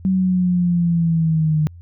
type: linear sweep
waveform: sine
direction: down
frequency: 190 to 151.7 Hz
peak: -14 dBFS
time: 0.05-1.67 s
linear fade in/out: 0 ms
effects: added 86 Hz sine -37 dBFS peak until 1.81 s